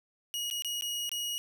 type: tone with dropouts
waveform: sawtooth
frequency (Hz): 2893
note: F#7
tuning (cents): -40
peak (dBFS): -29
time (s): 0.34-1.38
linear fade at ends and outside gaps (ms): 0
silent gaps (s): 0.501-0.511 / 0.622-0.647 / 0.81-0.822 / 1.093-1.116
effects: none